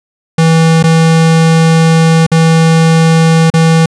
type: tone with dropouts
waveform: square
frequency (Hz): 162.8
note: E3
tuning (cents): -21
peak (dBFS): -5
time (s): 0.38-3.86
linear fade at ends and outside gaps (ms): 5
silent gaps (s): 0.828-0.838 / 2.266-2.316 / 3.502-3.538
effects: resampled to 22050 Hz